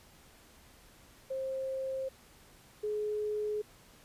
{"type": "tone pair in turn", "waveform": "sine", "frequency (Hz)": [530, 422.1], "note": ["C5", "G#4"], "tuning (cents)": [22, 28], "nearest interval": "major third", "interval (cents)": 394, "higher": "first", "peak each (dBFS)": [-33, -31], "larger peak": "second", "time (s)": [[1.3, 2.09], [2.83, 3.62]], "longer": "neither", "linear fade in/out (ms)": 10, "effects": ["pink hiss -59 dBFS RMS until 4.04 s", "resampled to 32000 Hz"]}